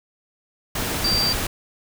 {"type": "tone in noise", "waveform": "sine", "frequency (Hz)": 4699, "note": "D8", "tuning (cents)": 0, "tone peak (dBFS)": -19, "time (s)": [1.04, 1.33], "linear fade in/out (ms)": 5, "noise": "pink", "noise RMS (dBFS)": -25, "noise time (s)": [0.75, 1.47], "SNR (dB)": 3, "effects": []}